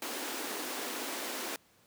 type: high-pass noise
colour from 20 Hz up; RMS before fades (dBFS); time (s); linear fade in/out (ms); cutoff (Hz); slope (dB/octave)
pink; -38; 0.02-1.56; 2; 240; 48
effects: pink hiss -65 dBFS RMS until 1.86 s + high-pass 100 Hz 12 dB/octave